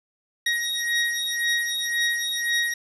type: beating tone pair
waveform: 25% pulse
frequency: 1885 / 1886.9 Hz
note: A#6 / A#6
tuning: +19 / +21 cents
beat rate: 1.9 Hz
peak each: -22 dBFS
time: 0.46-2.74 s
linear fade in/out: 5 ms
effects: resampled to 24000 Hz + 8-bit